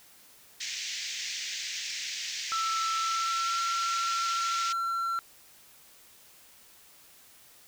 white band-pass noise, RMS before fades -36 dBFS, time 0.6-4.73 s, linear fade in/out 10 ms, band 1800 to 6700 Hz, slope 48 dB/octave
triangle tone with pitch glide, 1329 to 1356.9 Hz, E6 to E6, +14 to +50 cents, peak -26 dBFS, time 2.52-5.19 s, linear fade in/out 0 ms, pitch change +36 cents, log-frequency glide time 2.97-3.54 s
effects white hiss -56 dBFS RMS until 7.67 s

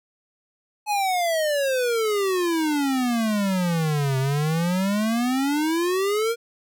square exponential two-way sweep, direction down then up, 855 to 130.81 to 473.8 Hz, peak -21 dBFS, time 0.86-6.36 s, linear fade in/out 50 ms, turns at 4.18 s, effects none

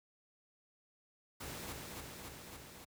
pink noise with echo, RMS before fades -45 dBFS, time 1.4-1.73 s, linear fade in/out 10 ms, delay 280 ms, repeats 4, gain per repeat -2 dB, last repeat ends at 2.85 s, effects high-pass 60 Hz 12 dB/octave

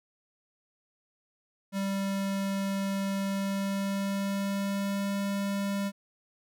square tone with pitch glide, 196 to 198.97 Hz, G3 to G3, 0 to +26 cents, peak -29 dBFS, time 1.72-5.92 s, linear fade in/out 50 ms, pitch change +26 cents, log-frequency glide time 3.21-5.17 s, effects none

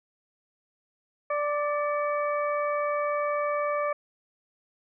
harmonic tone with a mistuned harmonic, 587.3 Hz, D5, in tune, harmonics 1 / 2 / 3 / 4, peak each -27 / -29 / -39 / -38 dBFS, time 1.3-3.93 s, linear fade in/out 5 ms, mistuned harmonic 4, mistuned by -52 cents, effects none

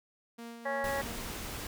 sawtooth tone with tremolo, 233.1 Hz, A#3, in tune, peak -38 dBFS, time 0.38-1.31 s, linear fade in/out 10 ms, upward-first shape sine, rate 3.3 Hz, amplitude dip 40%
harmonic tone, 276.5 Hz, C#4, 4 cents flat, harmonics 2 / 3 / 4 / 5 / 6 / 7, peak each -34 / -37 / -41 / -48 / -40 / -39 dBFS, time 0.65-1.02 s, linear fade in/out 10 ms
pink noise, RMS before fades -40 dBFS, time 0.84-1.67 s, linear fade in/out 2 ms
effects none

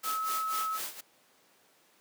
white noise with tremolo, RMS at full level -36 dBFS, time 0.03-1.01 s, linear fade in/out 10 ms, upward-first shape sine, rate 4.1 Hz, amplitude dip 80%
sine tone, 1293 Hz, E6, 34 cents flat, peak -30 dBFS, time 0.03-0.8 s, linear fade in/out 50 ms
effects pink hiss -64 dBFS RMS until 2 s + high-pass 300 Hz 12 dB/octave

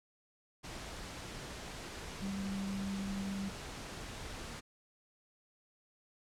sine tone in noise, 196 Hz, G3, in tune, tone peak -36 dBFS, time 2.21-3.5 s, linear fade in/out 20 ms, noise pink, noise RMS -45 dBFS, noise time 0.63-4.61 s, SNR +6 dB, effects low-pass 8000 Hz 12 dB/octave

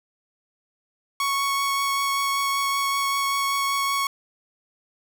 sawtooth tone with vibrato, 1108.7 Hz, C#6, in tune, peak -18 dBFS, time 1.2-4.07 s, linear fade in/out 2 ms, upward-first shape triangle, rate 5.2 Hz, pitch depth 10 cents each way, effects none

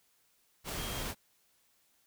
sine tone in noise, 3229 Hz, G#7, 49 cents flat, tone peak -45 dBFS, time 0.76-1.06 s, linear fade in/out 50 ms, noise pink, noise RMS -38 dBFS, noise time 0.64-1.15 s, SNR -10 dB, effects white hiss -71 dBFS RMS until 2.06 s

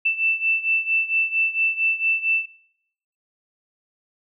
sine beating tone pair, 2658 / 2662.4 Hz, E7 / E7, +14 / +17 cents, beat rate 4.4 Hz, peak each -20 / -23 dBFS, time 0.05-2.46 s, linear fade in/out 10 ms, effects noise-tail reverb RT60 0.9 s tail -26 dB re dry

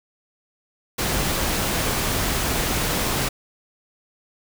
pink noise, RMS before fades -23 dBFS, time 0.98-3.29 s, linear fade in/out 10 ms, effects none

